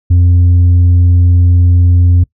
sine tone with tanh clipping, 88 Hz, F2, 14 cents sharp, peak -5 dBFS, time 0.1-2.24 s, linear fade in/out 10 ms, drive 3 dB, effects noise-tail reverb RT60 0.1 s tail -22 dB re dry

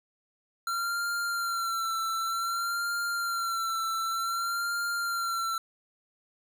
square tone with vibrato, 1366 Hz, F6, 39 cents flat, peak -29 dBFS, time 0.67-5.58 s, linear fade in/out 2 ms, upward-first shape sine, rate 0.54 Hz, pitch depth 39 cents each way, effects none

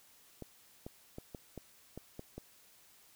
clicks, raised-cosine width 2 ms, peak -30 dBFS, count 8, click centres 0.423 / 0.865 / 1.184 / 1.348 / 1.577 / 1.976 / 2.194 / 2.38 s, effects white hiss -63 dBFS RMS until 3.15 s

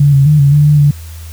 sine tone with pitch steps, 143.5 / 137.5 / 150.5 / 140.3 / 147.4 / 148.4 / 145 Hz, D3 / C#3 / D3 / C#3 / D3 / D3 / D3, -40 / -14 / +43 / +21 / +7 / +18 / -22 cents, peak -4 dBFS, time 0-0.91 s, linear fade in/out 5 ms, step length 130 ms, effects added 81 Hz sine -26 dBFS peak until 1.32 s + white hiss -38 dBFS RMS until 1.32 s

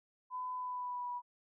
sine tone with pitch glide, 1006 to 977.4 Hz, B5 to B5, +32 to -18 cents, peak -37 dBFS, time 0.3-1.22 s, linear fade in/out 50 ms, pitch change -50 cents, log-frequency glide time 0.54-1.11 s, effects none

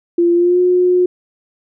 sine tone with pitch glide, 344.3 to 360.8 Hz, F4 to F#4, -25 to -44 cents, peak -9 dBFS, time 0.18-1.06 s, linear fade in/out 5 ms, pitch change +81 cents, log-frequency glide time 0.34-0.6 s, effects none

